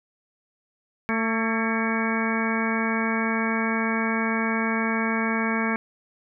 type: harmonic tone with a mistuned harmonic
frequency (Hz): 223.9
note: A3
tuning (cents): +30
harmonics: 1 / 2 / 3 / 4 / 5 / 6 / 7 / 8 / 9 / 10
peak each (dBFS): -25 / -32 / -35 / -33 / -32 / -35 / -31 / -36 / -42 / -30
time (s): 1.09-5.76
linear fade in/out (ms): 0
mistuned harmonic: 7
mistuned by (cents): +57
effects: none